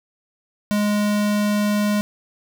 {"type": "tone", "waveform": "square", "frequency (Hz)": 207.7, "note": "G#3", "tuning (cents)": 0, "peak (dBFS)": -18, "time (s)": [0.71, 2.01], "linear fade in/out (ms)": 0, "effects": []}